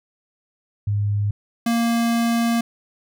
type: tone pair in turn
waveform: sine / square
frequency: 102.8 / 232.7 Hz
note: G#2 / A#3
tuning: -17 / -3 cents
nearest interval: octave + major second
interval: 1414 cents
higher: second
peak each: -18 dBFS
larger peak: neither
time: 0.87-1.31 / 1.66-2.61 s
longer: second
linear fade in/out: 5 ms
effects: none